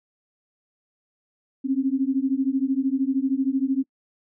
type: beating tone pair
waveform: sine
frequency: 261.6 / 274.6 Hz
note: C4 / C#4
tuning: 0 / -16 cents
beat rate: 13 Hz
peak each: -23 / -23 dBFS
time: 1.64-3.84 s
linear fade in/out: 20 ms
effects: noise-tail reverb RT60 0.1 s tail -25 dB re dry